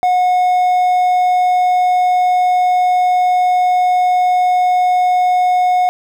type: tone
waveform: triangle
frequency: 727 Hz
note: F#5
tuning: 31 cents flat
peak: -8 dBFS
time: 0.03-5.89 s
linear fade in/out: 0 ms
effects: 8-bit